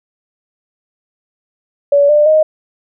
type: tone with pitch steps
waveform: sine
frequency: 570 / 595.6 / 622.3 Hz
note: C#5 / D5 / D#5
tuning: +48 / +24 / 0 cents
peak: -6 dBFS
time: 1.92-2.43 s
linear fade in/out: 5 ms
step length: 170 ms
effects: none